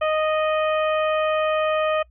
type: harmonic tone with a mistuned harmonic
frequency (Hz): 621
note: D#5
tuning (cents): -3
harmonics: 1 / 2 / 3 / 4 / 5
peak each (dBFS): -20 / -25 / -33 / -32 / -36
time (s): 0.01-2.03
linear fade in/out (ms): 10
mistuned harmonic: 5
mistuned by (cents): -16
effects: noise-tail reverb RT60 0.1 s tail -24 dB re dry + added 60 Hz sine -51 dBFS peak until 2.1 s